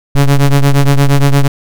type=ring-modulated tone; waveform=square; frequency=70.8 Hz; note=C#2; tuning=37 cents sharp; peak=-3 dBFS; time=0.15-1.48 s; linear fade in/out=5 ms; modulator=66.5 Hz; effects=none